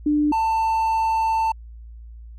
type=tone pair in turn; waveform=sine / triangle; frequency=297.5 / 891.5 Hz; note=D4 / A5; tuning=+22 / +22 cents; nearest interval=octave + perfect fifth; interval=1900 cents; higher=second; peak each=-16 dBFS; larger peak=neither; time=0.06-0.32 / 0.32-1.52 s; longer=second; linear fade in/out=5 ms; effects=added 57 Hz sine -37 dBFS peak until 2.38 s